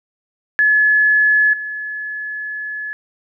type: tone with level steps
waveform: sine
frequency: 1709 Hz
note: G#6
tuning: 49 cents sharp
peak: -10 / -23 dBFS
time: 0.59-2.93 s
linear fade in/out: 0 ms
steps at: 1.53 s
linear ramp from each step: 5 ms
effects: none